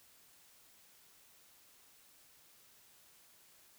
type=silence; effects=white hiss -64 dBFS RMS until 3.78 s